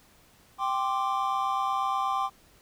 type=chord; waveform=triangle; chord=G suspended fourth; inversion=none; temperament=equal; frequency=784 / 1046.5 / 1174.7 Hz; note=G5 / C6 / D6; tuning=0 / 0 / 0 cents; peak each=-28 dBFS; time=0.58-2.3 s; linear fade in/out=50 ms; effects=pink hiss -59 dBFS RMS until 2.61 s